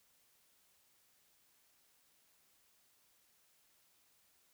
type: silence
effects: white hiss -72 dBFS RMS until 4.53 s